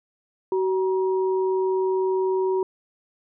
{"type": "tone pair together", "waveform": "sine", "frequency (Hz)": [377.4, 951], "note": ["F#4", "A#5"], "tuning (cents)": [34, 34], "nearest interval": "octave + major third", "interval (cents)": 1600, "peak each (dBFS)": [-20, -30], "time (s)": [0.52, 2.63], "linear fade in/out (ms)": 2, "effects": []}